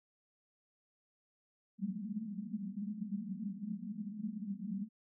pink band-pass noise, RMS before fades -41 dBFS, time 1.78-4.89 s, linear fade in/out 50 ms, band 190 to 220 Hz, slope 96 dB/octave, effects none

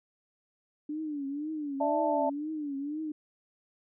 sine tone with vibrato, 293.7 Hz, D4, in tune, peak -32 dBFS, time 0.89-3.12 s, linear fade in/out 5 ms, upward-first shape triangle, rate 2 Hz, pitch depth 140 cents each way
sine chord, D suspended second, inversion none, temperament just, 587.3 / 660.7 / 881 Hz, D5 / E5 / A5, 0 / +4 / +2 cents, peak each -30 dBFS, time 1.8-2.3 s, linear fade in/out 10 ms
effects none

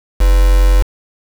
sine tone with quantisation, 45.61 Hz, F#1, 24 cents flat, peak -6 dBFS, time 0.2-0.83 s, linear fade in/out 10 ms, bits 3, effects none

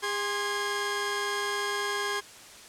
sawtooth tone cluster, 406.4 / 1054 / 1645 Hz, G#4 / C6 / G#6, -38 / +12 / -17 cents, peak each -29 dBFS, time 0.02-2.21 s, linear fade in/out 20 ms, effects white hiss -48 dBFS RMS until 2.68 s + low-pass 9000 Hz 12 dB/octave

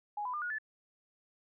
sine tone with pitch steps, 830.6 / 999.2 / 1202.1 / 1446.2 / 1739.8 Hz, G#5 / B5 / D6 / F#6 / A6, 0 / +20 / +40 / -40 / -20 cents, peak -34 dBFS, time 0.17-0.585 s, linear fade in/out 5 ms, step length 83 ms, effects none

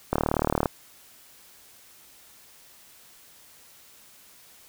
click train, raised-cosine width 1 ms, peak -8 dBFS, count 21, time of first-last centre 0.13-0.658 s, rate 37.9 Hz, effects white hiss -53 dBFS RMS until 4.68 s

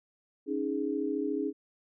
sine chord, C# suspended second, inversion none, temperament equal, 277.2 / 311.1 / 415.3 Hz, C#4 / D#4 / G#4, 0 / 0 / 0 cents, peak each -33 dBFS, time 0.46-1.53 s, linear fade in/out 50 ms, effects none

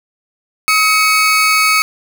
30% pulse tone pair together, 1276 / 2232 Hz, D#6 / C#7, +43 / +11 cents, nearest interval minor seventh, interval 968 cents, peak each -10 dBFS, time 0.68-1.82 s, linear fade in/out 0 ms, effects none

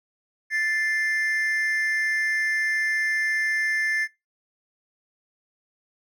triangle tone pair together, 1758.5 / 2093 Hz, A6 / C7, -1 / 0 cents, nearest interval minor third, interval 301 cents, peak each -21 / -24 dBFS, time 0.5-4.08 s, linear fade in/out 50 ms, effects noise-tail reverb RT60 0.2 s tail -19 dB re dry + tanh soft clip ceiling -13 dBFS

